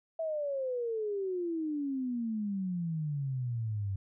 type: exponential sweep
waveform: sine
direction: down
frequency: 659.3 to 95.4 Hz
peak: -31 dBFS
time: 0.19-3.96 s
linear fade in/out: 5 ms
effects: none